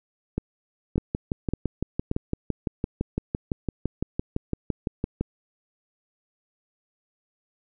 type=two click trains; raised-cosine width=3 ms; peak=-12 / -12 dBFS; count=4 / 26; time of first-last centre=0.38-2.114 / 0.98-5.21 s; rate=1.73 / 5.91 Hz; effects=none